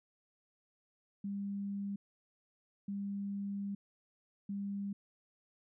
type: tone bursts at uneven times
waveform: sine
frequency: 200 Hz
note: G3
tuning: 35 cents sharp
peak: -36 dBFS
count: 3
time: 1.24-1.96 / 2.88-3.75 / 4.49-4.93 s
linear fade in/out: 5 ms
effects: none